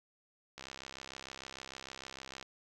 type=click train; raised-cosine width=0.2 ms; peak=-27 dBFS; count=124; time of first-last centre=0.58-2.427 s; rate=66.6 Hz; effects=10-bit